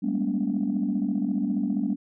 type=tone cluster; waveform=sine; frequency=194.6 / 209.4 / 240.3 / 284.3 Hz; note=G3 / G#3 / B3 / C#4; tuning=-12 / +15 / -47 / +44 cents; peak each=-28 dBFS; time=0.02-1.96 s; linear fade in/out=20 ms; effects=tanh soft clip ceiling -16 dBFS